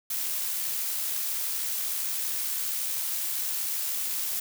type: noise with amplitude modulation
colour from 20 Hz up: blue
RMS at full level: -29 dBFS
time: 0.1-4.4 s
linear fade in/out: 5 ms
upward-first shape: sine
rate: 72.6 Hz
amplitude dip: 25%
effects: none